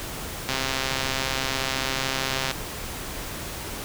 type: click train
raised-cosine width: 0.2 ms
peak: -8 dBFS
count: 270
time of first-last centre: 0.49-2.513 s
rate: 133 Hz
effects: pink hiss -34 dBFS RMS until 3.84 s